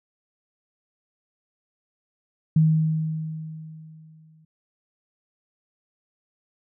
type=tone with exponential decay; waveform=sine; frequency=157.9 Hz; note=D#3; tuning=26 cents sharp; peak=-13 dBFS; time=2.56-4.45 s; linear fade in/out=5 ms; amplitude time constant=410 ms; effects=none